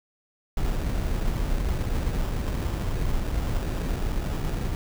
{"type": "noise with sample-and-hold", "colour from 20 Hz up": "brown", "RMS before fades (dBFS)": -26, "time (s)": [0.57, 4.75], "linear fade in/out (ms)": 2, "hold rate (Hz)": 2100, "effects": []}